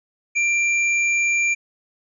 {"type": "tone pair together", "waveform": "sine", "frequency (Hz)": [2367, 6710], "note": ["D7", "G#8"], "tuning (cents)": [13, 17], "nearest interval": "octave + tritone", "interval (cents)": 1804, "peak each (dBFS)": [-17, -28], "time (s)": [0.35, 1.55], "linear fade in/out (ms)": 20, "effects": []}